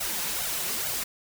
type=noise with flanger; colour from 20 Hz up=white; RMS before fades=-30 dBFS; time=0-1.04 s; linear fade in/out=10 ms; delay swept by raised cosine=1.3 to 5.8 ms; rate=2.3 Hz; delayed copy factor=+1; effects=none